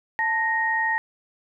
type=tone pair together; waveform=sine; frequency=884 / 1866.7 Hz; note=A5 / A#6; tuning=+8 / +2 cents; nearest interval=octave + minor second; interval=1294 cents; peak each=-25 / -22 dBFS; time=0.19-0.98 s; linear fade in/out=0 ms; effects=none